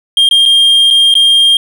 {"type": "tone with dropouts", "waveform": "triangle", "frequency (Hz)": 3211, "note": "G7", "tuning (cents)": 41, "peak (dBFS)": -3, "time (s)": [0.17, 1.57], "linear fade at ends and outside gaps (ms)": 2, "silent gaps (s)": [[0.29, 0.311], [0.455, 0.459], [0.904, 0.908], [1.141, 1.152]], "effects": []}